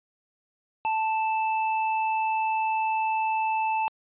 square tone, 880 Hz, A5, in tune, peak -24 dBFS, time 0.85-3.88 s, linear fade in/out 0 ms, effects resampled to 8000 Hz

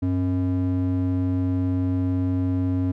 triangle ring-modulated tone, 183.2 Hz, F#3, 17 cents flat, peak -15 dBFS, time 0.02-2.92 s, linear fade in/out 10 ms, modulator 87.1 Hz, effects none

